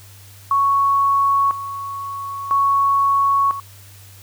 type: tone with tremolo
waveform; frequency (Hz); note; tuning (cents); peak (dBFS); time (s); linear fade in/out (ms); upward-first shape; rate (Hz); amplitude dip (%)
sine; 1110; C#6; +2; -13; 0.51-3.6; 2; square; 0.5; 75
effects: added 98 Hz sine -42 dBFS peak until 4.22 s + white hiss -46 dBFS RMS until 4.22 s